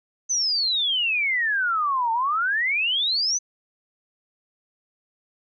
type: exponential two-way sweep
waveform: sine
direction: down then up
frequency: 6220 to 889 to 6220 Hz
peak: -20 dBFS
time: 0.29-3.39 s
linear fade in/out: 20 ms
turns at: 2.12 s
effects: none